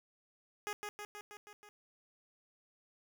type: tone with echo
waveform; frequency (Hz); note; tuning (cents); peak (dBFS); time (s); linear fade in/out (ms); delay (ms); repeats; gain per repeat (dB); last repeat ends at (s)
10% pulse; 415.3; G#4; 0; -29; 0.67-0.73; 0; 160; 6; -3; 1.69
effects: none